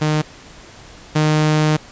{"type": "tone pair in turn", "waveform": "sawtooth", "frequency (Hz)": [153.1, 153.64], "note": ["D#3", "D#3"], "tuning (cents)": [-28, -22], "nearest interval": "unison", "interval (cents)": 6, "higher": "second", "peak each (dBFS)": [-11, -9], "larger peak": "second", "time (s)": [[0.01, 0.22], [1.15, 1.77]], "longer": "second", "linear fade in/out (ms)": 10, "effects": ["pink hiss -41 dBFS RMS until 1.91 s", "resampled to 16000 Hz"]}